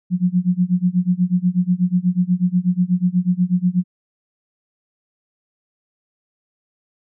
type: tone with tremolo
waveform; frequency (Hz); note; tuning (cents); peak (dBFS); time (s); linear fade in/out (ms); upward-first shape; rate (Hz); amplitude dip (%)
sine; 180; F#3; -47; -11; 0.1-3.84; 50; sine; 8.2; 95
effects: none